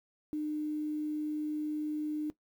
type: tone with quantisation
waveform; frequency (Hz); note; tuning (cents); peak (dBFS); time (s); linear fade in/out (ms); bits
sine; 303; D#4; -46; -31; 0.33-2.3; 0; 10
effects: noise-tail reverb RT60 0.1 s tail -17 dB re dry